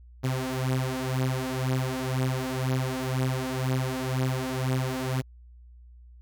sawtooth beating tone pair, 128.8 / 130.8 Hz, C3 / C3, -27 / 0 cents, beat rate 2 Hz, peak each -25 dBFS, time 0.23-5.22 s, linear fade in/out 20 ms, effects added 60 Hz sine -47 dBFS peak until 6.21 s

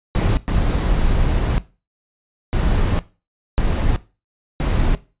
brown noise bursts at uneven times, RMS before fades -17 dBFS, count 5, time 0.15-0.37 / 0.48-1.58 / 2.53-2.99 / 3.58-3.96 / 4.6-4.95 s, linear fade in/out 0 ms, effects noise-tail reverb RT60 0.3 s tail -17 dB re dry + resampled to 8000 Hz

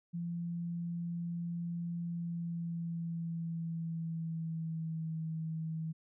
sine tone with pitch glide, 171 to 160.47 Hz, F3 to E3, -36 to -46 cents, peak -35 dBFS, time 0.13-5.93 s, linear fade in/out 20 ms, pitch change -110 cents, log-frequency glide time 2.01-5.18 s, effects none

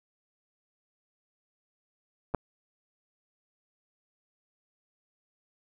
clicks, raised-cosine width 1 ms, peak -30 / -12 dBFS, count 2, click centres 2.34 / 2.347 s, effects none

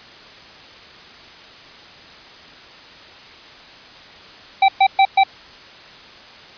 square tone bursts, 777 Hz, G5, 16 cents flat, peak -10 dBFS, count 4, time 4.62-5.236 s, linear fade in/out 5 ms, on 64 ms, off 120 ms, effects white hiss -41 dBFS RMS until 6.57 s + resampled to 11025 Hz

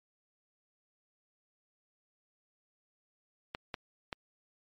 clicks, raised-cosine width 0.3 ms, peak -20 dBFS, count 3, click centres 3.549 / 3.742 / 4.128 s, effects MP3 64 kbps

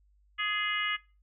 harmonic tone with a mistuned harmonic, 415.3 Hz, G#4, in tune, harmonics 3 / 4 / 5 / 6 / 7 / 8, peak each -35 / -36 / -33 / -41 / -35 / -47 dBFS, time 0.38-0.97 s, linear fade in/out 20 ms, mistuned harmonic 4, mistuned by +34 cents, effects noise-tail reverb RT60 0.3 s tail -22 dB re dry + added 50 Hz sine -62 dBFS peak until 1.22 s

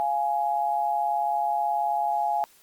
sine tone pair together, 696 / 834.5 Hz, F5 / G#5, -6 / +8 cents, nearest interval minor third, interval 314 cents, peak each -27 / -24 dBFS, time 0-2.44 s, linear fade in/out 0 ms, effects white hiss -57 dBFS RMS until 2.62 s + Opus 32 kbps

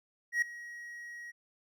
triangle tone with ADSR envelope, 1900 Hz, A#6, 33 cents sharp, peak -22 dBFS, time 0.32-1.32 s, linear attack 100 ms, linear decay 4 ms, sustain -19 dB, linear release 21 ms, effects none

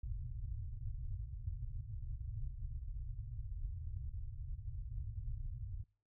pink low-pass noise, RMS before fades -43 dBFS, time 0.03-5.84 s, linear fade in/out 2 ms, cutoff 130 Hz, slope 96 dB/octave, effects noise-tail reverb RT60 0.4 s tail -25 dB re dry

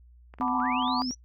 clicks, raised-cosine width 0.5 ms, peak -32 dBFS, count 9, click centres 0.339 / 0.386 / 0.424 / 0.481 / 0.602 / 0.66 / 0.722 / 0.824 / 0.879 s
sine tone with vibrato, 253.6 Hz, B3, 46 cents sharp, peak -29 dBFS, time 0.4-1.11 s, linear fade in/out 0 ms, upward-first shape square, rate 8.3 Hz, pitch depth 21 cents each way
sine chord, B minor seventh, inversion second, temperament equal, 740 / 880 / 987.8 / 1174.7 Hz, F#5 / A5 / B5 / D6, 0 / 0 / 0 / 0 cents, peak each -33 / -33 / -30 / -31 dBFS, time 0.41-1.02 s, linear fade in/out 0 ms
sine linear sweep, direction up, 634 to 5940 Hz, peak -33 dBFS, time 0.53-1.15 s, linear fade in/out 20 ms
effects noise-tail reverb RT60 0.1 s tail -25 dB re dry + added 60 Hz sine -51 dBFS peak until 1.24 s

